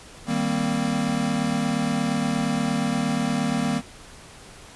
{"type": "chord", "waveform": "square", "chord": "C minor seventh", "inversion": "first", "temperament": "equal", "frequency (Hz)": [155.56, 196, 233.1, 261.6], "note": ["Eb3", "G3", "Bb3", "C4"], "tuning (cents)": [0, 0, 0, 0], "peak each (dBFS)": [-30, -29, -26, -29], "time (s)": [0.26, 3.82], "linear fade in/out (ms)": 50, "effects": ["pink hiss -45 dBFS RMS until 4.75 s", "resampled to 24000 Hz"]}